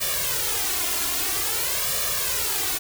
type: noise with flanger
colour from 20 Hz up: white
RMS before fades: -25 dBFS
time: 0-2.79 s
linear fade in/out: 20 ms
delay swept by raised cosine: 1.7 to 2.9 ms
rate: 0.5 Hz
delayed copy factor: +1
effects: none

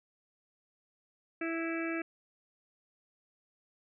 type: harmonic tone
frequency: 329.6 Hz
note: E4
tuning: in tune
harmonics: 1 / 2 / 4 / 5 / 6 / 7 / 8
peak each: -34 / -42 / -44 / -42 / -46 / -42 / -46 dBFS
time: 1.41-2.02 s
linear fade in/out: 5 ms
effects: none

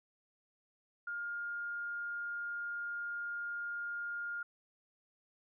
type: tone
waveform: sine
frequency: 1413 Hz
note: F6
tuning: 20 cents sharp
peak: -37 dBFS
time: 1.07-4.43 s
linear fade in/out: 5 ms
effects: none

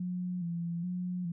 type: tone with vibrato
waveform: sine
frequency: 175.1 Hz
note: F3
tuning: 5 cents sharp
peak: -32 dBFS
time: 0-1.32 s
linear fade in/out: 5 ms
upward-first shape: square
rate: 1.2 Hz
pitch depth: 49 cents each way
effects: none

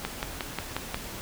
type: click train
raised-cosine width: 0.3 ms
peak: -13 dBFS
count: 6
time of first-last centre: 0.05-0.944 s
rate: 5.59 Hz
effects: pink hiss -39 dBFS RMS until 1.21 s

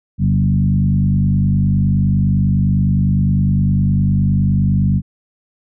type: tone with frequency modulation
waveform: sine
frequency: 138.59 Hz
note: C#3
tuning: in tune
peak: -11 dBFS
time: 0.18-5.02 s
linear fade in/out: 50 ms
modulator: 49.8 Hz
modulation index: 1.4
effects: none

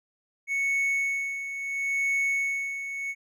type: tone with tremolo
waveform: triangle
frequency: 2213 Hz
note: C#7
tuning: 3 cents flat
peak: -21 dBFS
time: 0.47-3.15 s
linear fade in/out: 50 ms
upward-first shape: sine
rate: 0.73 Hz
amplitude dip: 65%
effects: none

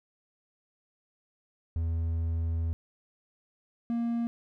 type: tone pair in turn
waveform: triangle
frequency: 82.41 / 234 Hz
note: E2 / A#3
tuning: 0 / +7 cents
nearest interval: octave + tritone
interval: 1807 cents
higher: second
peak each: -25 dBFS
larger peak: neither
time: 1.76-2.73 / 3.9-4.27 s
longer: first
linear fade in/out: 0 ms
effects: none

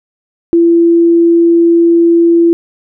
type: tone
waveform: sine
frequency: 337.8 Hz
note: E4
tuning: 42 cents sharp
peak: -4 dBFS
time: 0.53-2.53 s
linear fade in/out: 0 ms
effects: none

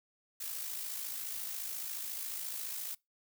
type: noise with amplitude modulation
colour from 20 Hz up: blue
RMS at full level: -38 dBFS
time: 0.4-2.95 s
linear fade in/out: 10 ms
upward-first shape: sine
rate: 54.3 Hz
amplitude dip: 45%
effects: noise-tail reverb RT60 0.2 s tail -24 dB re dry

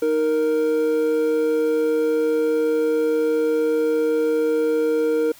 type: tone pair together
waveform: triangle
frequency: 311.2 / 466.2 Hz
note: D#4 / A#4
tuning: 0 / 0 cents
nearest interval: perfect fifth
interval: 700 cents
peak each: -22 / -16 dBFS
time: 0.02-5.32 s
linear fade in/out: 5 ms
effects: white hiss -48 dBFS RMS until 5.39 s

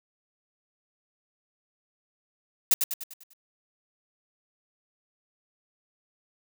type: noise with echo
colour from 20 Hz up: blue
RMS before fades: -19 dBFS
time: 2.71-2.74 s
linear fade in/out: 2 ms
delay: 99 ms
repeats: 6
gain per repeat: -6 dB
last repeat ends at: 3.334 s
effects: none

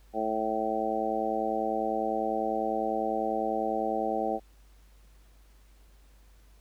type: harmonic tone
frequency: 110 Hz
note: A2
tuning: in tune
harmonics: 2 / 3 / 4 / 5 / 6 / 7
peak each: -37 / -35 / -35 / -34 / -34 / -31 dBFS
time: 0.13-4.4 s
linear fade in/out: 50 ms
effects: added 50 Hz sine -54 dBFS peak until 6.6 s + pink hiss -65 dBFS RMS until 6.6 s

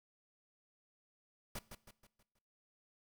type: noise with echo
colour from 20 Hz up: pink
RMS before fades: -43 dBFS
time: 1.55-1.59 s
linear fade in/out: 5 ms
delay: 160 ms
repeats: 5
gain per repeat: -7 dB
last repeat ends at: 2.39 s
effects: noise-tail reverb RT60 0.6 s tail -19 dB re dry

